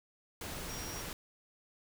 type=tone in noise; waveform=sine; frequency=5640 Hz; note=F8; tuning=16 cents sharp; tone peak=-46 dBFS; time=0.69-1.02 s; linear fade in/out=2 ms; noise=pink; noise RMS=-42 dBFS; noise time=0.41-1.13 s; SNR=-7 dB; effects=none